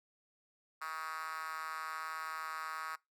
5% pulse tone with high-pass filter, 158.9 Hz, D#3, 37 cents sharp, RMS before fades -41 dBFS, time 0.81-2.96 s, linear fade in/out 10 ms, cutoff 1200 Hz, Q 4.5, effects noise-tail reverb RT60 0.2 s tail -23 dB re dry + MP3 96 kbps

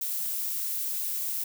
violet noise, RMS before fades -31 dBFS, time 0.01-1.44 s, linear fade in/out 5 ms, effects none

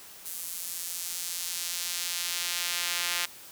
sawtooth tone with high-pass filter sweep, 174.61 Hz, F3, in tune, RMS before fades -33 dBFS, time 0.25-3.26 s, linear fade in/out 10 ms, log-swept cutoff 10000 to 2200 Hz, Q 0.75, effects white hiss -48 dBFS RMS until 3.51 s + high-pass 80 Hz 12 dB/octave

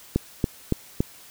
click train, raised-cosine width 3 ms, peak -7 dBFS, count 4, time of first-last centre 0.16-1.005 s, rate 3.55 Hz, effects white hiss -48 dBFS RMS until 1.3 s

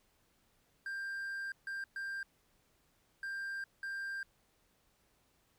triangle tone bursts at uneven times, 1588 Hz, G6, 22 cents sharp, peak -36 dBFS, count 5, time 0.86-1.52 / 1.67-1.84 / 1.96-2.23 / 3.23-3.64 / 3.83-4.23 s, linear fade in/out 2 ms, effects pink hiss -73 dBFS RMS until 5.58 s

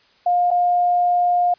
sine tone with dropouts, 709 Hz, F5, 26 cents sharp, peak -14 dBFS, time 0.26-1.54 s, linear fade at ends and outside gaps 5 ms, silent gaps 0.506-0.512 s, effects white hiss -56 dBFS RMS until 1.58 s + resampled to 11025 Hz

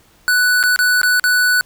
square tone with dropouts, 1485 Hz, F#6, 6 cents sharp, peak -12 dBFS, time 0.28-1.61 s, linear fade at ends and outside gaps 0 ms, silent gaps 0.629-0.637 / 0.761-0.79 / 1.015-1.032 / 1.197-1.24 s, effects pink hiss -52 dBFS RMS until 1.65 s

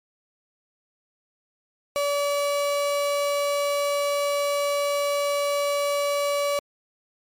35% pulse tone, 573 Hz, D5, 43 cents flat, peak -20 dBFS, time 1.96-6.59 s, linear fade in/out 0 ms, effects MP3 64 kbps

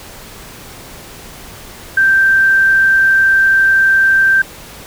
sine tone, 1568 Hz, G6, in tune, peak -7 dBFS, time 1.97-4.42 s, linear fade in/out 5 ms, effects pink hiss -34 dBFS RMS until 4.86 s

